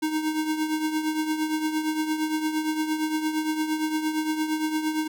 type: tone with tremolo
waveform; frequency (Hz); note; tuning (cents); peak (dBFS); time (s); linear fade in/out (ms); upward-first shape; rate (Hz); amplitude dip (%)
square; 311.1; D#4; 0; -22; 0.02-5.08; 10; triangle; 8.7; 65
effects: none